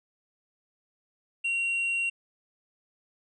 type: tone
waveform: triangle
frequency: 2750 Hz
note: F7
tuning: 27 cents flat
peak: -24 dBFS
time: 1.44-2.1 s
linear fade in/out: 10 ms
effects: resampled to 24000 Hz